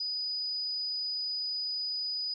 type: tone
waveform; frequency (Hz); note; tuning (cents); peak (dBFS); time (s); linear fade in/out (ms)
sine; 4964; D#8; -5; -31; 0-2.34; 5
effects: none